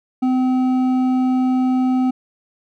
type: tone with hard clipping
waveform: sine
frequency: 256.2 Hz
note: C4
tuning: 36 cents flat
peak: -16 dBFS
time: 0.22-2.11 s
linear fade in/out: 10 ms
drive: 7 dB
effects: none